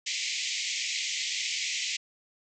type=band-pass noise; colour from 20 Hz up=pink; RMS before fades=-32 dBFS; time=0.06-1.97 s; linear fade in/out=10 ms; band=2000 to 7500 Hz; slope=96 dB/octave; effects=none